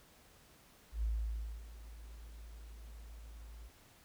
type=tone with ADSR envelope; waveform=sine; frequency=55 Hz; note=A1; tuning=in tune; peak=-31 dBFS; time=0.92-3.69 s; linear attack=110 ms; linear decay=600 ms; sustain=-17 dB; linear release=20 ms; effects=pink hiss -63 dBFS RMS until 4.04 s